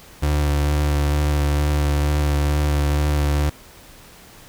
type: tone with vibrato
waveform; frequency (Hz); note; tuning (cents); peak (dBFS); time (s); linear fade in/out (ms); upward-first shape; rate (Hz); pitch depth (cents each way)
35% pulse; 73.42; D2; 0; -15; 0.22-3.5; 10; sine; 2.2; 17
effects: pink hiss -45 dBFS RMS until 4.48 s